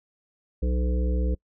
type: harmonic tone with a mistuned harmonic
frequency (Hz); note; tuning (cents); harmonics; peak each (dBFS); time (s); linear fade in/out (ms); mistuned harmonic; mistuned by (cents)
61.74; B1; 0; 1 / 3 / 5 / 7 / 8; -22 / -33 / -36 / -37 / -37; 0.62-1.35; 10; 8; +47
effects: noise-tail reverb RT60 0.1 s tail -26 dB re dry